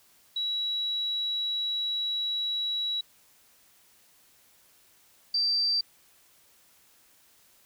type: tone pair in turn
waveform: sine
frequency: 3900 / 4678 Hz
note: B7 / D8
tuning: -23 / -8 cents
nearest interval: minor third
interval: 315 cents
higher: second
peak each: -27 / -23 dBFS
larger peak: second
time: 0.36-3.01 / 5.34-5.81 s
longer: first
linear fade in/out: 5 ms
effects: white hiss -61 dBFS RMS until 7.65 s